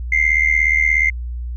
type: tone with amplitude modulation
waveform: sine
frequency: 2093 Hz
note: C7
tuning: in tune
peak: -8 dBFS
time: 0.12-1.1 s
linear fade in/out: 5 ms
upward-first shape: sine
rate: 76.9 Hz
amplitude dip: 85%
effects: tanh soft clip ceiling -6 dBFS + added 60 Hz sine -23 dBFS peak until 1.56 s